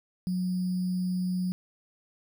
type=tone with sample-and-hold; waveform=sine; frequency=182.2 Hz; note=F#3; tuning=26 cents flat; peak=-26 dBFS; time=0.27-1.52 s; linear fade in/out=0 ms; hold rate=4900 Hz; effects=none